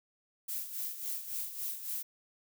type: noise with tremolo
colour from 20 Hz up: violet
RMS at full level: -36 dBFS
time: 0.48-2.03 s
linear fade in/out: 10 ms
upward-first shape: sine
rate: 3.6 Hz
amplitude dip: 65%
effects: none